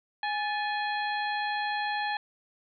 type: harmonic tone with a mistuned harmonic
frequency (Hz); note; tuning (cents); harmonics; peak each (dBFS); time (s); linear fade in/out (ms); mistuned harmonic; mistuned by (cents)
830.6; G#5; 0; 1 / 2 / 3 / 4 / 5; -30 / -33 / -40 / -41 / -41; 0.23-2.17; 2; 2; +84
effects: none